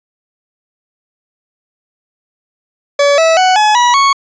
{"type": "tone with pitch steps", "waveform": "40% pulse", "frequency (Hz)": [570, 651, 743.5, 849.1, 969.8, 1107.5], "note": ["C#5", "E5", "F#5", "G#5", "B5", "C#6"], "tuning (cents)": [48, -22, 8, 38, -32, -2], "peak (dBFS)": -6, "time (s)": [2.99, 4.13], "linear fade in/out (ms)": 5, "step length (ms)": 190, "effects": ["resampled to 16000 Hz", "8-bit"]}